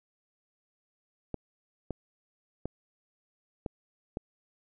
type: clicks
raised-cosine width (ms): 2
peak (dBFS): -20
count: 5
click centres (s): 1.343 / 1.907 / 2.656 / 3.662 / 4.171
effects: none